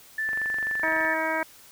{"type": "tone", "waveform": "sine", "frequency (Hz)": 1760, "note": "A6", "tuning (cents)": 0, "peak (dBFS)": -25, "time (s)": [0.18, 1.14], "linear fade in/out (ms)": 5}
{"type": "click train", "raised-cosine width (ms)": 0.5, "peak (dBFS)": -24, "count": 19, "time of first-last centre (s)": [0.29, 1.049], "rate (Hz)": 23.7}
{"type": "harmonic tone", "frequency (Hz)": 318.9, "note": "D#4", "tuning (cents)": 43, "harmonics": [1, 2, 3, 4, 5, 6, 7], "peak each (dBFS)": [-34, -30, -30, -36, -30, -34, -33], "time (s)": [0.83, 1.43], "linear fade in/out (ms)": 2}
{"effects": ["white hiss -51 dBFS RMS until 1.71 s"]}